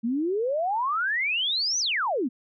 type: exponential two-way sweep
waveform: sine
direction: up then down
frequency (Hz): 220 to 6220 to 220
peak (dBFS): -23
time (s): 0.03-2.29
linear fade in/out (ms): 20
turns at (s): 1.79
effects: none